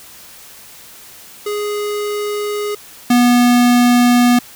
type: tone pair in turn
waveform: square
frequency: 415.3 / 243.5 Hz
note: G#4 / B3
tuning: 0 / -24 cents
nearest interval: major sixth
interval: 924 cents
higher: first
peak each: -19 / -9 dBFS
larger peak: second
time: 1.46-2.75 / 3.1-4.39 s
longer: neither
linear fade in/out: 5 ms
effects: white hiss -39 dBFS RMS until 4.55 s